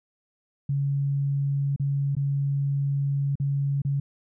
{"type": "tone with dropouts", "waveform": "sine", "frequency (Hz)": 140, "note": "C#3", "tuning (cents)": 18, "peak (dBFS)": -22, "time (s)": [0.69, 4], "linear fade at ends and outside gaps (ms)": 5, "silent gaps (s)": [[1.762, 1.797], [2.152, 2.166], [3.355, 3.399], [3.819, 3.849]], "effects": []}